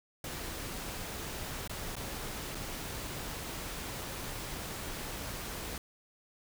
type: noise with dropouts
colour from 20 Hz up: pink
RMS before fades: -40 dBFS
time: 0.24-5.78 s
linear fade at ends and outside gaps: 2 ms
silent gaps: 1.676-1.695 / 1.955-1.965 / 2.548-2.552 s
effects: none